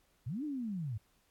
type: linear two-way sweep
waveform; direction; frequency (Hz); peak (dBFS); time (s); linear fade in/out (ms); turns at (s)
sine; up then down; 98 to 311.1 to 98; -35; 0.26-0.98; 10; 0.44
effects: pink hiss -72 dBFS RMS until 1.3 s + AAC 64 kbps